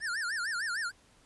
square tone with vibrato, 1597 Hz, G6, 32 cents sharp, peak -32 dBFS, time 0-0.92 s, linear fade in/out 50 ms, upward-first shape sine, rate 6.6 Hz, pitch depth 250 cents each way, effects pink hiss -63 dBFS RMS until 1.25 s + resampled to 24000 Hz

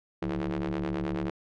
sawtooth ring-modulated tone, 73.9 Hz, D2, 11 cents sharp, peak -22 dBFS, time 0.22-1.3 s, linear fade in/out 5 ms, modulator 254 Hz, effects low-pass 3000 Hz 12 dB/octave

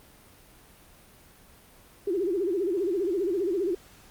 sine tone with vibrato, 370 Hz, F#4, in tune, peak -24 dBFS, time 2.07-3.75 s, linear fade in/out 5 ms, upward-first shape sine, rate 15 Hz, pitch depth 180 cents each way, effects pink hiss -54 dBFS RMS until 4.1 s + Opus 32 kbps

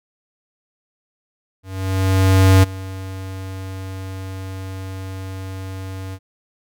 square tone with ADSR envelope, 95 Hz, F#2, 46 cents sharp, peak -8 dBFS, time 1.63-6.19 s, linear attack 1000 ms, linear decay 17 ms, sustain -20 dB, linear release 55 ms, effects none

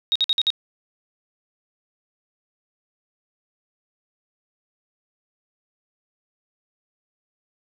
sine tone bursts, 3759 Hz, A#7, 14 cents sharp, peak -16 dBFS, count 5, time 0.12-0.503 s, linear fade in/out 0 ms, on 35 ms, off 52 ms, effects none

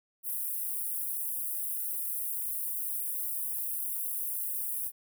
white high-pass noise, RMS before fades -34 dBFS, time 0.23-4.92 s, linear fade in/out 50 ms, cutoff 9600 Hz, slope 48 dB/octave, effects none

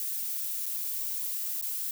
violet noise with dropouts, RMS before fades -33 dBFS, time 0-1.91 s, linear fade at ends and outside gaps 1 ms, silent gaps 0.658-0.663 / 1.613-1.624 s, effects none

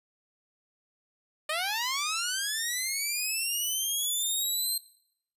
10% pulse linear sweep, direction up, 595 to 4186 Hz, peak -20 dBFS, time 1.49-4.78 s, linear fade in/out 5 ms, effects noise-tail reverb RT60 0.7 s tail -20 dB re dry + resampled to 32000 Hz

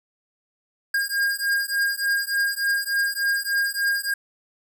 square beating tone pair, 1616 / 1619.4 Hz, G#6 / G#6, -48 / -44 cents, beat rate 3.4 Hz, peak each -25 dBFS, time 0.94-4.14 s, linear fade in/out 5 ms, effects none

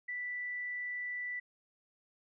sine tone, 1973 Hz, B6, 2 cents flat, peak -36 dBFS, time 0.08-1.4 s, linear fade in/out 10 ms, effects none

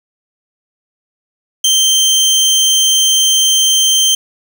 25% pulse tone, 3136 Hz, G7, in tune, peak -5 dBFS, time 1.64-4.15 s, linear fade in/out 5 ms, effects none

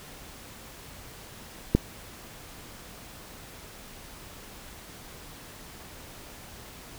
click, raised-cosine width 3 ms, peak -5 dBFS, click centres 1.75 s, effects pink hiss -46 dBFS RMS until 6.98 s

